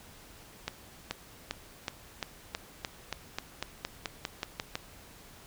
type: accelerating click train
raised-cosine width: 0.2 ms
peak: -15 dBFS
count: 16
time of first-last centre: 0.68-4.755 s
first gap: 430 ms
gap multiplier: 0.93
effects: pink hiss -53 dBFS RMS until 5.46 s